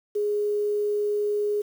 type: tone with quantisation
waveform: sine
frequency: 415.3 Hz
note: G#4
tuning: in tune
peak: -22 dBFS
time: 0.15-1.62 s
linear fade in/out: 10 ms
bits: 8
effects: none